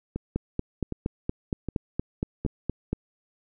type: two click trains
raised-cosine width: 3 ms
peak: -13 / -17 dBFS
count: 12 / 4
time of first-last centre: 0.36-2.93 / 0.16-2.45 s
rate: 4.28 / 1.31 Hz
effects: none